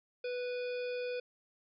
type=harmonic tone; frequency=493.9 Hz; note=B4; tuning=in tune; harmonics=1 / 3 / 5 / 7 / 9 / 10; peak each=-35 / -49 / -46 / -55 / -55 / -57 dBFS; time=0.24-1.2 s; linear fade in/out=5 ms; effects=none